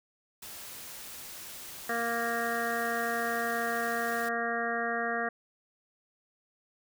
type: noise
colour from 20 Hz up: white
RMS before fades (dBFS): -44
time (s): 0.42-4.29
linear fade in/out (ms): 5
type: harmonic tone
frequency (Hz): 233.1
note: A#3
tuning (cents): 0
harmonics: 1 / 2 / 3 / 5 / 6 / 7 / 8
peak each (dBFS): -39 / -36 / -34 / -38 / -39 / -36 / -36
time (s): 1.89-5.29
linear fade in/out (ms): 5
effects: none